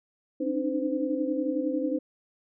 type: tone cluster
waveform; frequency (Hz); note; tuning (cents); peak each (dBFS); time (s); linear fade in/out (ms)
sine; 268.7 / 297 / 308 / 512; C4 / D4 / D#4 / C5; +46 / +20 / -17 / -38; -31; 0.4-1.99; 10
effects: none